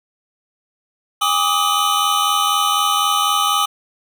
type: tone cluster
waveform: square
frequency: 812 / 1170 / 1254 / 3009 Hz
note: G#5 / D6 / D#6 / F#7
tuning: -39 / -7 / +13 / +28 cents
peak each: -24 / -21 / -19 / -22 dBFS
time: 1.21-3.66 s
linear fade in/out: 10 ms
effects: none